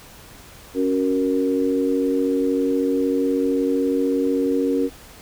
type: chord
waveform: sine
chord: F# major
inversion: second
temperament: equal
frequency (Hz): 277.2 / 370 / 466.2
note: C#4 / F#4 / A#4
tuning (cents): 0 / 0 / 0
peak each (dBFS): -20 / -25 / -22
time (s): 0.74-4.9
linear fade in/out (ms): 50
effects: pink hiss -44 dBFS RMS until 5.21 s